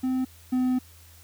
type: tone pair in turn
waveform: triangle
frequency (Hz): 258 / 254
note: C4 / B3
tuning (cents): -24 / +49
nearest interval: unison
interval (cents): 27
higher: first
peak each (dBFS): -21 / -19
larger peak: second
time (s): 0.03-0.25 / 0.52-0.79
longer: second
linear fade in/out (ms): 10
effects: added 83 Hz sine -51 dBFS peak until 1.23 s + white hiss -54 dBFS RMS until 1.23 s